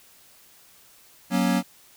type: chord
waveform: square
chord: F# major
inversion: none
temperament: equal with one note detuned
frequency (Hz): 185 / 237.2 / 277.2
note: F#3 / A#3 / C#4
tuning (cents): 0 / +30 / 0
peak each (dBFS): -24 / -25 / -27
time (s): 1.3-1.63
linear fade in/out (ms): 50
effects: white hiss -54 dBFS RMS until 1.96 s